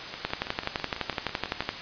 two click trains, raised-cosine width 0.3 ms, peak -10 / -19 dBFS, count 18 / 10, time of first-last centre 0.25-1.691 / 0.14-1.623 s, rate 11.8 / 6.07 Hz, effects white hiss -37 dBFS RMS until 1.81 s + resampled to 11025 Hz

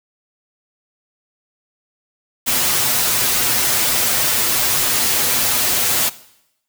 white noise with comb filter, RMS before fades -17 dBFS, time 2.46-6.1 s, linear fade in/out 20 ms, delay 8.1 ms, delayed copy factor +0.7, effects noise-tail reverb RT60 0.8 s tail -18 dB re dry

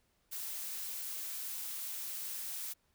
blue noise, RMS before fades -41 dBFS, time 0.31-2.74 s, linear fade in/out 20 ms, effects pink hiss -75 dBFS RMS until 2.94 s

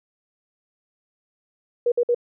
sine tone bursts, 480.6 Hz, B4, 47 cents flat, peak -16 dBFS, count 3, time 1.86-2.147 s, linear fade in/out 5 ms, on 59 ms, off 55 ms, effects none

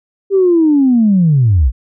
sine linear sweep, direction down, 400 to 52 Hz, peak -6 dBFS, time 0.3-1.72 s, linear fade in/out 50 ms, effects tanh soft clip ceiling -2 dBFS

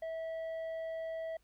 sine tone with tanh clipping, 650 Hz, E5, 24 cents flat, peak -38 dBFS, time 0.02-1.37 s, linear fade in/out 5 ms, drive 6 dB, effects added 50 Hz sine -69 dBFS peak until 1.43 s + pink hiss -75 dBFS RMS until 1.43 s

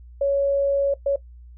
sine tone bursts at uneven times, 558 Hz, C#5, 11 cents sharp, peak -17 dBFS, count 2, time 0.21-0.94 / 1.06-1.16 s, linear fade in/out 5 ms, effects noise-tail reverb RT60 0.1 s tail -17 dB re dry + added 60 Hz sine -41 dBFS peak until 1.57 s

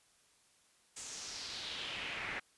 brown noise with band-pass filter sweep, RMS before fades -43 dBFS, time 0.96-2.4 s, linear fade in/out 10 ms, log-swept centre 7600 to 1900 Hz, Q 2.9, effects white hiss -69 dBFS RMS until 2.57 s + resampled to 24000 Hz

